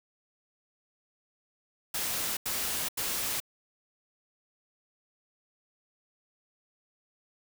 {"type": "noise bursts", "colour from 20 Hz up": "white", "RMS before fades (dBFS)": -32, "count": 3, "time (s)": [1.94, 3.402], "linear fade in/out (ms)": 5, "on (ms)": 430, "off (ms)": 86, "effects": []}